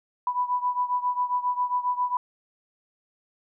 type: beating tone pair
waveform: sine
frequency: 987 / 994.4 Hz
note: B5 / B5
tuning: -1 / +12 cents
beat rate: 7.4 Hz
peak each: -25 / -28 dBFS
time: 0.27-2.17 s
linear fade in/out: 2 ms
effects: none